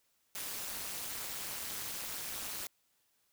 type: noise with amplitude modulation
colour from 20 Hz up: white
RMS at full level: -37 dBFS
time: 0.35-2.67 s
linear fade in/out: 2 ms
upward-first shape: sine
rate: 212 Hz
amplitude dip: 90%
effects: white hiss -75 dBFS RMS until 3.32 s